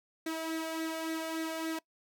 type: tone with flanger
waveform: sawtooth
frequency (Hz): 322.7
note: E4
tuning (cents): -37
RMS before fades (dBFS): -36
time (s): 0.26-1.79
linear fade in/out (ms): 5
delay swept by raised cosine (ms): 0.49 to 1.43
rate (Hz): 3.5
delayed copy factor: +0.55
effects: noise-tail reverb RT60 0.1 s tail -22 dB re dry